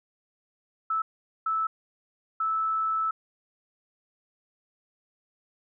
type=tone bursts at uneven times; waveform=sine; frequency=1311 Hz; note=E6; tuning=10 cents flat; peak=-24 dBFS; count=3; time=0.9-1.02 / 1.46-1.67 / 2.4-3.11 s; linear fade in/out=5 ms; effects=none